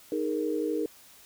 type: chord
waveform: sine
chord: D# suspended fourth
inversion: none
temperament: just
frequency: 311.1 / 414.8 / 466.7 Hz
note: D#4 / G#4 / A#4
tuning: 0 / -2 / +2 cents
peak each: -30 / -32 / -31 dBFS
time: 0.12-0.86 s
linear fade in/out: 2 ms
effects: white hiss -54 dBFS RMS until 1.25 s